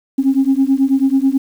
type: beating tone pair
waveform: sine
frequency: 265.3 / 274.5 Hz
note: C4 / C#4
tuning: +24 / -17 cents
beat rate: 9.2 Hz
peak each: -13 dBFS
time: 0.18-1.38 s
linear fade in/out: 10 ms
effects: tanh soft clip ceiling -4 dBFS + 7-bit